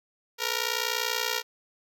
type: ring-modulated tone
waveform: 5% pulse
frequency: 467.9 Hz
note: A#4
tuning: 6 cents sharp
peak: -12 dBFS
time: 0.38-1.43 s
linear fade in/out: 50 ms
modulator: 30.2 Hz
effects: none